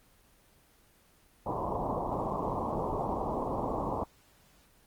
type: low-pass noise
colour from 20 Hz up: white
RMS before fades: -33 dBFS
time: 1.46-4.04 s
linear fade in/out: 5 ms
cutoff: 1100 Hz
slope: 96 dB/octave
effects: pink hiss -63 dBFS RMS until 4.86 s + Opus 24 kbps